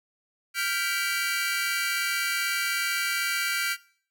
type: chord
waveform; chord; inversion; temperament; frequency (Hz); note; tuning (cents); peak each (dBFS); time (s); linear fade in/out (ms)
sawtooth; G dominant seventh; third; equal with one note detuned; 1396.9 / 1568 / 1975.5 / 2314; F6 / G6 / B6 / D7; 0 / 0 / 0 / -26; -27 / -29 / -31 / -26; 0.54-3.77; 50
effects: noise-tail reverb RT60 0.5 s tail -20 dB re dry